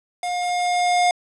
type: tone with level ramp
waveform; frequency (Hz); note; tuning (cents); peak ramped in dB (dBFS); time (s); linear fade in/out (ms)
square; 713; F5; +36; -24 to -15; 0.23-1.11; 2
effects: resampled to 22050 Hz + 7-bit